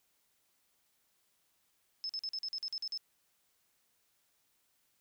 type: tone bursts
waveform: sine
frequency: 5220 Hz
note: E8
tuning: 18 cents flat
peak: -35 dBFS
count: 10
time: 2.04-2.975 s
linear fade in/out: 0 ms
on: 53 ms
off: 45 ms
effects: white hiss -75 dBFS RMS until 5 s